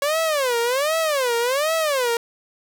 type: tone with vibrato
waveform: sawtooth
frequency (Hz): 551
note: C#5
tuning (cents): -11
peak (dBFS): -15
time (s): 0.02-2.17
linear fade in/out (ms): 2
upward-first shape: sine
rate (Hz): 1.3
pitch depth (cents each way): 290
effects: none